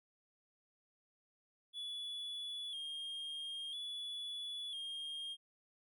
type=tone with vibrato; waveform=triangle; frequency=3322 Hz; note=G#7; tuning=in tune; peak=-40 dBFS; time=1.73-5.37 s; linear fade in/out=50 ms; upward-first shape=square; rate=0.5 Hz; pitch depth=51 cents each way; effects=none